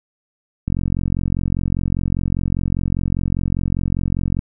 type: click train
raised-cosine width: 5 ms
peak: -8 dBFS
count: 168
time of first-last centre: 0.68-4.391 s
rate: 45 Hz
effects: none